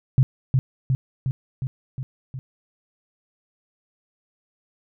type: tone with echo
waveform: sine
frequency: 130.81 Hz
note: C3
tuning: in tune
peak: -11 dBFS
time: 0.18-0.23 s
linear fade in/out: 0 ms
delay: 360 ms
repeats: 6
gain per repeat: -3 dB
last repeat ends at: 2.39 s
effects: none